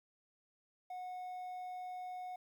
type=tone; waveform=triangle; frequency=731 Hz; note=F#5; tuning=21 cents flat; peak=-40 dBFS; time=0.9-2.36 s; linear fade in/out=5 ms; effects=12-bit